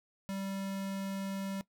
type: tone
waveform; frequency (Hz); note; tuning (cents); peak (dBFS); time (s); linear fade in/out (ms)
square; 194.8; G3; -11; -36; 0.29-1.61; 0
effects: noise-tail reverb RT60 0.1 s tail -19 dB re dry